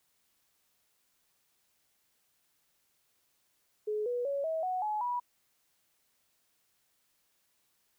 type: tone with pitch steps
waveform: sine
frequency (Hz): 424.4 / 487.5 / 560 / 643.3 / 738.9 / 848.8 / 975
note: G#4 / B4 / C#5 / E5 / F#5 / G#5 / B5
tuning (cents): +38 / -23 / +18 / -42 / -3 / +38 / -23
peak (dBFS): -30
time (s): 3.87-5.2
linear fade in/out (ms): 10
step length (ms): 190
effects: white hiss -74 dBFS RMS until 7.98 s